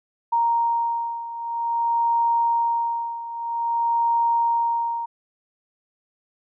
sine beating tone pair, 932.3 / 932.81 Hz, A#5 / A#5, 0 / +1 cents, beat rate 0.51 Hz, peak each -21 / -25 dBFS, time 0.32-5.06 s, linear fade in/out 10 ms, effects none

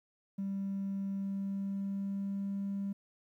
triangle tone with pitch glide, 196 to 198.16 Hz, G3 to G3, 0 to +19 cents, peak -30 dBFS, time 0.38-2.93 s, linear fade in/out 10 ms, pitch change +19 cents, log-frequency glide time 1.21-2.63 s, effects tanh soft clip ceiling -30 dBFS + 12-bit

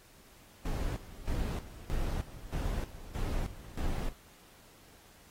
brown noise with tremolo, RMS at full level -33 dBFS, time 0.65-4.13 s, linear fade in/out 5 ms, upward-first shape square, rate 1.6 Hz, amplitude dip 80%, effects pink hiss -59 dBFS RMS until 5.3 s + AAC 48 kbps

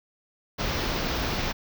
pink band-stop noise, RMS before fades -28 dBFS, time 0.58-1.53 s, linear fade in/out 20 ms, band 5900 to 16000 Hz, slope 48 dB/octave, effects none

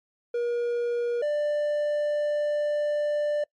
triangle tone pair in turn, 477 / 591.7 Hz, A#4 / D5, +40 / +13 cents, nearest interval major third, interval 373 cents, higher second, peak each -22 / -21 dBFS, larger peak second, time 0.34-1.22 / 1.22-3.44 s, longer second, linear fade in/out 5 ms, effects noise-tail reverb RT60 0.1 s tail -25 dB re dry + MP3 48 kbps

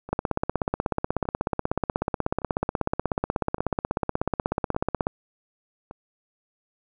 two click trains, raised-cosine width 1 ms, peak -9 / -24 dBFS, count 82 / 6, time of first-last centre 0.13-5.069 / 0.09-5.911 s, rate 16.4 / 0.859 Hz, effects none

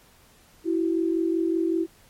sine tone pair together, 330.1 / 375.4 Hz, E4 / F#4, +2 / +25 cents, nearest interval major second, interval 223 cents, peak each -22 / -27 dBFS, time 0.64-1.87 s, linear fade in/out 50 ms, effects pink hiss -56 dBFS RMS until 2.09 s + MP3 64 kbps

